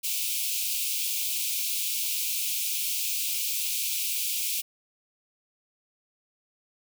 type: high-pass noise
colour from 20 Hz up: white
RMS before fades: -29 dBFS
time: 0.03-4.62 s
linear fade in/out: 20 ms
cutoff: 2300 Hz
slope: 96 dB/octave
effects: none